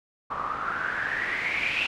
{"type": "noise with low-pass filter sweep", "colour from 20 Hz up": "white", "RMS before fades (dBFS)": -29, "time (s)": [0.3, 1.87], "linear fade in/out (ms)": 10, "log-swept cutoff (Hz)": [1100, 2700], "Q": 8.7, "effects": []}